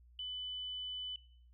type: tone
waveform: sine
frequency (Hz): 3000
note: F#7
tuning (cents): +23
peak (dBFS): -39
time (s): 0.19-1.16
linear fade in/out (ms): 2
effects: noise-tail reverb RT60 0.6 s tail -20 dB re dry + added 60 Hz sine -59 dBFS peak until 1.53 s